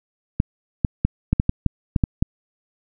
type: clicks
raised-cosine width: 5 ms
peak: -4 dBFS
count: 10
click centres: 0.401 / 0.848 / 1.05 / 1.33 / 1.399 / 1.494 / 1.663 / 1.962 / 2.038 / 2.225 s
effects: none